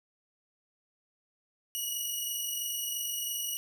10% pulse tone pair together, 2890 / 2913 Hz, F#7 / F#7, -41 / -28 cents, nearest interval unison, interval 13 cents, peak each -31 / -25 dBFS, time 1.75-3.57 s, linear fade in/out 0 ms, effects none

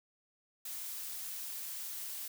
blue noise, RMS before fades -42 dBFS, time 0.65-2.28 s, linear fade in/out 5 ms, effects none

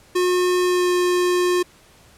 square tone with pitch glide, 361 to 357.9 Hz, F#4 to F4, -43 to +42 cents, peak -17 dBFS, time 0.15-1.63 s, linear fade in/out 10 ms, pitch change -15 cents, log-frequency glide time 0.62-0.92 s, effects pink hiss -51 dBFS RMS until 2.17 s + low-pass 12000 Hz 12 dB/octave

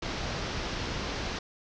pink low-pass noise, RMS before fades -34 dBFS, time 0.02-1.39 s, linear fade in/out 5 ms, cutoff 6000 Hz, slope 48 dB/octave, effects none

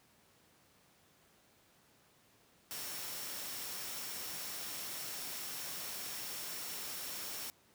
sine tone in noise, 5470 Hz, F8, 37 cents flat, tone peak -51 dBFS, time 2.71-7.5 s, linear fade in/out 0 ms, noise white, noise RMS -43 dBFS, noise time 2.71-7.5 s, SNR -11 dB, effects pink hiss -67 dBFS RMS until 7.74 s + high-pass 100 Hz 12 dB/octave

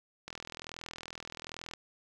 click train, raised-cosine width 0.2 ms, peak -24 dBFS, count 61, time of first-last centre 0.28-1.736 s, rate 41.2 Hz, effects none

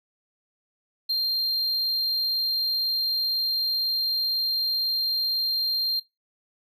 triangle tone, 4186 Hz, C8, in tune, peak -21 dBFS, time 1.09-6 s, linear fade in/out 10 ms, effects noise-tail reverb RT60 0.2 s tail -19 dB re dry

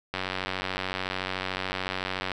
click train, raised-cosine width 0.3 ms, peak -13 dBFS, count 205, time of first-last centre 0.14-2.317 s, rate 93.7 Hz, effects none

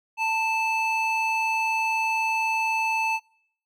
triangle ring-modulated tone, 1760 Hz, A6, in tune, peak -17 dBFS, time 0.17-3.2 s, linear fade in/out 50 ms, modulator 868 Hz, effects noise-tail reverb RT60 0.6 s tail -24 dB re dry

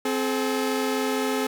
sawtooth tone pair together, 261.6 / 428 Hz, C4 / A4, 0 / -48 cents, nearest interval major sixth, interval 852 cents, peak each -22 dBFS, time 0.05-1.47 s, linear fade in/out 5 ms, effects none

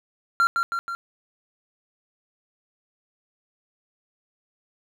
triangle tone with echo, 1377 Hz, F6, 25 cents flat, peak -14 dBFS, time 0.4-0.47 s, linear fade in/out 0 ms, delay 160 ms, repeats 3, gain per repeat -4 dB, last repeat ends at 0.95 s, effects none

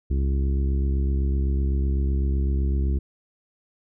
harmonic tone, 67.9 Hz, C#2, 35 cents flat, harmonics 1 / 2 / 3 / 4 / 5 / 6, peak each -20 / -32 / -34 / -38 / -36 / -42 dBFS, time 0.1-2.99 s, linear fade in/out 10 ms, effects none

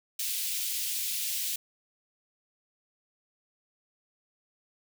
white high-pass noise, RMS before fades -32 dBFS, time 0.19-1.56 s, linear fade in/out 5 ms, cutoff 2500 Hz, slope 24 dB/octave, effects none

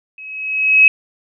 sine tone with level ramp, 2559 Hz, D#7, 48 cents sharp, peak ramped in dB -32 to -3 dBFS, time 0.18-0.88 s, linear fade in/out 2 ms, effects none

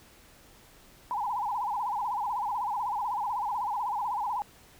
sine tone with vibrato, 905 Hz, A5, 48 cents sharp, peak -28 dBFS, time 1.11-4.42 s, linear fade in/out 0 ms, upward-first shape sine, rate 16 Hz, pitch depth 200 cents each way, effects pink hiss -56 dBFS RMS until 4.79 s

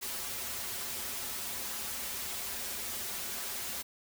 white noise with comb filter, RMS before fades -38 dBFS, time 0.01-3.83 s, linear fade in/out 20 ms, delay 6.5 ms, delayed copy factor -0.9, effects none

